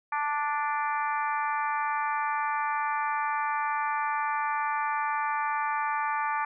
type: harmonic tone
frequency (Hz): 293.7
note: D4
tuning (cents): 0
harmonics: 3 / 4 / 5 / 6 / 7 / 8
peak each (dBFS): -29 / -31 / -37 / -36 / -42 / -40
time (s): 0.12-6.45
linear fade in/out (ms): 5
effects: none

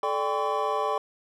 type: tone cluster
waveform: triangle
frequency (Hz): 434.8 / 588 / 793 / 1023 / 1129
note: A4 / D5 / G5 / C6 / C#6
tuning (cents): -21 / +2 / +20 / -39 / +31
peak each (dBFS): -29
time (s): 0.03-0.98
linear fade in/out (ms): 2
effects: none

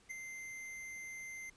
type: tone with ADSR envelope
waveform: square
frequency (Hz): 2082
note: C7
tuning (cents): -9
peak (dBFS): -39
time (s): 0.09-1.5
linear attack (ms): 22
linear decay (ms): 6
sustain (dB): -6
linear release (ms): 6
effects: pink hiss -66 dBFS RMS until 1.56 s + resampled to 22050 Hz

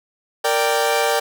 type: chord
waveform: sawtooth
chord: G minor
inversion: first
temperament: equal with one note detuned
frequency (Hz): 462.7 / 587.3 / 784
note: Bb4 / D5 / G5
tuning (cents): -13 / 0 / 0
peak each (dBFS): -17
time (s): 0.44-1.2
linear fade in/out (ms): 10
effects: none

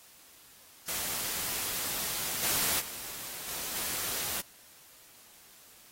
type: noise with level steps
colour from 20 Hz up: white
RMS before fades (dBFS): -34 / -29 / -41 / -37 / -34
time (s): 0.88-4.41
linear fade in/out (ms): 5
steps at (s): 2.42 / 2.79 / 3.47 / 3.74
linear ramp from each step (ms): 20
effects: white hiss -56 dBFS RMS until 5.91 s + AAC 48 kbps

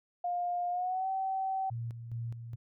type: tone with pitch glide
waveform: sine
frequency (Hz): 707 to 766.5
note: F5 to G5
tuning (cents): +21 to -39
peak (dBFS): -30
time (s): 0.24-1.7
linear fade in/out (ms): 5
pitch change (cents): +140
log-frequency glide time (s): 0.7-1.08
type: tone with tremolo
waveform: sine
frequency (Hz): 116.54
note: A#2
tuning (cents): 0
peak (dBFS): -34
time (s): 1.7-2.56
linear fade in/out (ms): 20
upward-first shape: square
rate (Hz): 2.4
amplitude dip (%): 55
effects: none

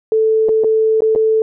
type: tone with dropouts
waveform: sine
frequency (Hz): 440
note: A4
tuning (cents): 0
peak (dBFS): -10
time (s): 0.12-1.42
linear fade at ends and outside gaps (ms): 1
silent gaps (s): 0.486-0.491 / 0.637-0.644 / 1.006-1.02 / 1.151-1.159
effects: none

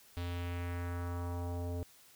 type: tone with low-pass filter sweep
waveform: square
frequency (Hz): 87.31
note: F2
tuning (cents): 0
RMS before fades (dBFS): -38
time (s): 0.17-1.83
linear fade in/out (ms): 0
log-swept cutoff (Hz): 4000 to 540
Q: 1.9
effects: white hiss -61 dBFS RMS until 2.15 s

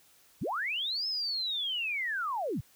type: linear two-way sweep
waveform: sine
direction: up then down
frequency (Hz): 78.4 to 5250 to 78.4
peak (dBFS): -30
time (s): 0.41-2.61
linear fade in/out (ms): 10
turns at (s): 1.07
effects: white hiss -62 dBFS RMS until 2.75 s

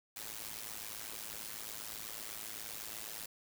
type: noise with amplitude modulation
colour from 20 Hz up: white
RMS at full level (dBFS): -41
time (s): 0.16-3.26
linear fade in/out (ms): 5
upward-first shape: sine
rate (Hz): 108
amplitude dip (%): 85
effects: none

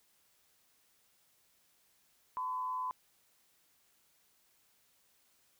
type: tone with frequency modulation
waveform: sine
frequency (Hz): 1013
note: B5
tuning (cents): +44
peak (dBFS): -34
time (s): 2.37-2.91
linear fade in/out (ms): 0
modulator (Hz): 118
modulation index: 0.42
effects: white hiss -71 dBFS RMS until 5.59 s

